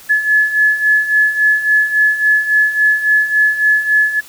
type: beating tone pair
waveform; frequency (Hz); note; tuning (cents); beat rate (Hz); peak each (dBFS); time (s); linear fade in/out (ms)
sine; 1710 / 1713.6; A6 / A6; -50 / -46; 3.6; -16 / -11; 0.09-4.21; 20
effects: white hiss -39 dBFS RMS until 4.28 s